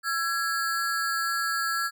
square ring-modulated tone, 1504 Hz, F#6, 28 cents sharp, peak -23 dBFS, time 0.03-1.91 s, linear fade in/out 50 ms, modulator 155 Hz, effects none

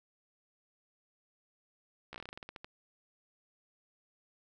slowing click train, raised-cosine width 0.3 ms, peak -28 dBFS, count 14, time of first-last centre 2.13-2.645 s, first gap 14 ms, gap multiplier 1.16, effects none

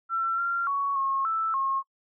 sine tone with pitch steps, 1347 / 1381 / 1117 / 1085 / 1321 / 1081 Hz, E6 / F6 / C#6 / C#6 / E6 / C#6, +37 / -20 / +13 / -37 / +3 / -44 cents, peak -24 dBFS, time 0.09-1.83 s, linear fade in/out 50 ms, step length 290 ms, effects noise-tail reverb RT60 0.1 s tail -23 dB re dry

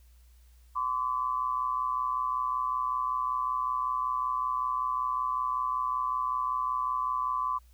sine tone pair together, 1023 / 1148.3 Hz, C6 / D6, -39 / -39 cents, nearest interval major second, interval 200 cents, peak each -30 / -30 dBFS, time 0.75-7.59 s, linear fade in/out 20 ms, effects added 60 Hz sine -54 dBFS peak until 7.73 s + white hiss -68 dBFS RMS until 7.73 s

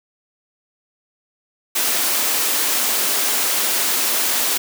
white high-pass noise, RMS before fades -19 dBFS, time 1.75-4.58 s, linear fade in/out 10 ms, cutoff 240 Hz, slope 24 dB/octave, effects none

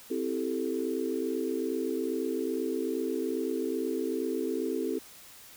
sine chord, A minor seventh, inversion first, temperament equal, 261.6 / 329.6 / 392 / 440 Hz, C4 / E4 / G4 / A4, 0 / 0 / 0 / 0 cents, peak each -34 dBFS, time 0.1-4.99 s, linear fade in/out 10 ms, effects white hiss -51 dBFS RMS until 5.56 s

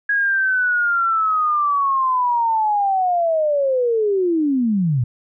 sine linear sweep, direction down, 1658 to 113 Hz, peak -15 dBFS, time 0.09-5.04 s, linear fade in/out 5 ms, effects none

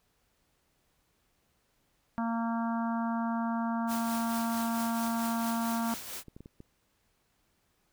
harmonic tone, 230 Hz, A#3, 23 cents flat, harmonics 1 / 3 / 4 / 5 / 6 / 7, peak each -30 / -38 / -37 / -41 / -43 / -48 dBFS, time 2.18-5.94 s, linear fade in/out 0 ms
white noise with tremolo, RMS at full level -39 dBFS, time 3.87-6.24 s, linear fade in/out 50 ms, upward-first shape triangle, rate 4.5 Hz, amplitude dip 50%
clicks, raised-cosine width 3 ms, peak -34 dBFS, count 5, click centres 6.283 / 6.365 / 6.406 / 6.459 / 6.604 s
effects pink hiss -73 dBFS RMS until 7.92 s

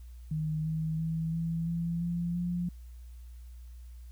sine tone with pitch steps, 155.56 / 158.74 / 161.98 / 165.29 / 168.66 / 172.11 / 175.62 Hz, D#3 / D#3 / E3 / E3 / E3 / F3 / F3, 0 / +35 / -30 / +5 / +40 / -25 / +10 cents, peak -29 dBFS, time 0.31-2.69 s, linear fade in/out 5 ms, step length 340 ms, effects added 60 Hz sine -44 dBFS peak until 4.11 s + white hiss -67 dBFS RMS until 4.11 s

